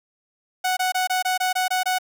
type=tone bursts; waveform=sawtooth; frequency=740 Hz; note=F#5; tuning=in tune; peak=-16 dBFS; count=9; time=0.64-1.986 s; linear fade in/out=10 ms; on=130 ms; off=22 ms; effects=none